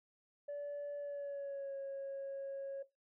sine tone with pitch glide, 577 to 548.7 Hz, D5 to C#5, -31 to -18 cents, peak -38 dBFS, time 0.48-2.83 s, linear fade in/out 10 ms, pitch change -87 cents, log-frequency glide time 0.98-1.76 s, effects noise-tail reverb RT60 0.2 s tail -17 dB re dry + tanh soft clip ceiling -38 dBFS

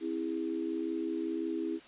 sine chord, C augmented, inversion none, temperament just, 261.6 / 327 / 408.8 Hz, C4 / E4 / G#4, 0 / -14 / -27 cents, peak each -39 / -33 / -39 dBFS, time 0-1.8 s, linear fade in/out 50 ms, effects white hiss -54 dBFS RMS until 1.87 s + resampled to 8000 Hz

